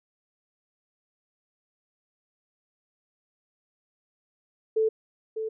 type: tone with echo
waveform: sine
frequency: 440 Hz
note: A4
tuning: in tune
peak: -20 dBFS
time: 4.76-4.89 s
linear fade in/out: 10 ms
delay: 600 ms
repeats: 1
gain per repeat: -8 dB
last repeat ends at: 5.49 s
effects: none